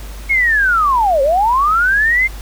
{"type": "linear two-way sweep", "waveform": "sine", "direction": "down then up", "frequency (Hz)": [2206, 523, 2128], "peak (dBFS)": -10, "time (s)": [0.29, 2.28], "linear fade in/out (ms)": 20, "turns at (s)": 1.22, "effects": ["added 50 Hz sine -27 dBFS peak until 2.41 s", "pink hiss -37 dBFS RMS until 2.41 s"]}